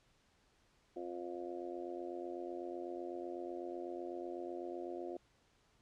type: harmonic tone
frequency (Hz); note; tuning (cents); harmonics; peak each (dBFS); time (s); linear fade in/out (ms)
88; F2; +14; 3 / 4 / 5 / 6 / 7 / 8; -52 / -43 / -57 / -50 / -51 / -50; 0.96-5.17; 5
effects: pink hiss -72 dBFS RMS until 5.81 s + low-pass 7000 Hz 12 dB/octave